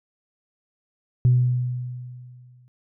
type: tone with exponential decay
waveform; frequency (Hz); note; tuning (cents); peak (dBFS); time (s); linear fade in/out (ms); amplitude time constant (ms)
sine; 124.3; B2; +12; -11; 1.25-2.68; 0; 310
effects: tanh soft clip ceiling -9 dBFS